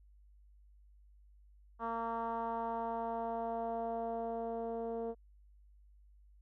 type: tone with low-pass filter sweep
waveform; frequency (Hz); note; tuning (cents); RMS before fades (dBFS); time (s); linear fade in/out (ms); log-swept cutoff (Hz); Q
10% pulse; 229.5; A#3; -27; -38; 1.79-5.15; 50; 1100 to 520; 2.9
effects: added 50 Hz sine -59 dBFS peak until 6.41 s